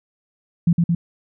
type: tone with echo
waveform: sine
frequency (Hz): 170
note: F3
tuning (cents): -46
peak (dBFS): -11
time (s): 0.67-0.73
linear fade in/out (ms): 5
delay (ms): 110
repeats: 2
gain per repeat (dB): -2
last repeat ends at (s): 0.95
effects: none